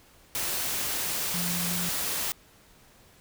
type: tone in noise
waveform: sine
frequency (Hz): 174.61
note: F3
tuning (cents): 0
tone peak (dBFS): -32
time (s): 1.34-1.89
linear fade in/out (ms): 0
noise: white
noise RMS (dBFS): -30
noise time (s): 0.35-2.32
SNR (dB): -5
effects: pink hiss -57 dBFS RMS until 3.2 s